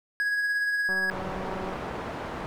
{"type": "tone with tremolo", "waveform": "triangle", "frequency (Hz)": 1661.2, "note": "G#6", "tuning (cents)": 0, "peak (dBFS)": -21, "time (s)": [0.2, 1.1], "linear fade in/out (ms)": 0, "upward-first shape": "sine", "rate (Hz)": 17, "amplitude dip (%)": 30}
{"type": "click train", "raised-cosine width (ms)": 1, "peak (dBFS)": -25, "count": 165, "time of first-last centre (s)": [0.89, 1.758], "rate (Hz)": 189}
{"type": "low-pass noise", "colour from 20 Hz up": "white", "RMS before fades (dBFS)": -35, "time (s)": [1.11, 2.46], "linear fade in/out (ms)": 0, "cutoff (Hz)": 990, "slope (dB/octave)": 12}
{"effects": []}